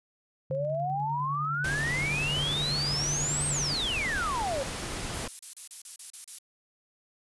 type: tone with tremolo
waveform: sine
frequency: 144.5 Hz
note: D3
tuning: 28 cents flat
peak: -32 dBFS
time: 0.5-3.73 s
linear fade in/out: 5 ms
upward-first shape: square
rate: 10 Hz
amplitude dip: 30%
type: exponential two-way sweep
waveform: sine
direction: up then down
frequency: 519 to 8530 to 519 Hz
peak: -28 dBFS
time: 0.51-4.63 s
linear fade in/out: 0 ms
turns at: 3.47 s
type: noise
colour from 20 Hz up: pink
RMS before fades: -35 dBFS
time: 1.64-5.28 s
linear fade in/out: 5 ms
type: noise bursts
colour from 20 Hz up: violet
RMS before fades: -37 dBFS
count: 9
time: 5.14-6.386 s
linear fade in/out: 2 ms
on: 110 ms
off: 32 ms
effects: resampled to 24000 Hz